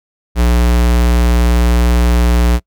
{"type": "tone", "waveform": "square", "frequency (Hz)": 59.7, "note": "A#1", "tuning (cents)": 42, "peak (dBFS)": -9, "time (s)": [0.35, 2.6], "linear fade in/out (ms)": 50, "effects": ["noise-tail reverb RT60 0.1 s tail -25 dB re dry"]}